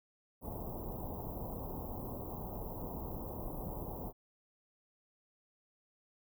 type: band-stop noise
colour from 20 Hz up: pink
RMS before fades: -42 dBFS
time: 0.41-4.13 s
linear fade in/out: 50 ms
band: 990 to 14000 Hz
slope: 48 dB/octave
effects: none